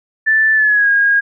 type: tone with pitch glide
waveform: sine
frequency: 1760 to 1632.7 Hz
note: A6 to G#6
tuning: 0 to -30 cents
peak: -9 dBFS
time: 0.26-1.21 s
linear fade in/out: 20 ms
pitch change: -130 cents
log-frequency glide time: 0.54-0.89 s
effects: none